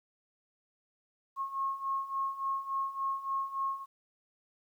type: beating tone pair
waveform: sine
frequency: 1083 / 1086.5 Hz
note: C#6 / C#6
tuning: -41 / -35 cents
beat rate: 3.5 Hz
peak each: -37 / -33 dBFS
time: 1.36-3.86 s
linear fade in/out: 50 ms
effects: 11-bit